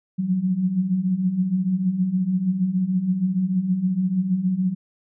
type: tone cluster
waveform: sine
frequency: 172.8 / 181 / 187.5 Hz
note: F3 / F#3 / F#3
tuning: -18 / -38 / +23 cents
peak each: -29 / -28 / -20 dBFS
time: 0.18-4.75 s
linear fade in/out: 20 ms
effects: none